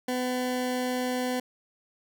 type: tone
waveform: 20% pulse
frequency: 251.5 Hz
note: B3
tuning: 32 cents sharp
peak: -22 dBFS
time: 0.08-1.4 s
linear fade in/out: 5 ms
effects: none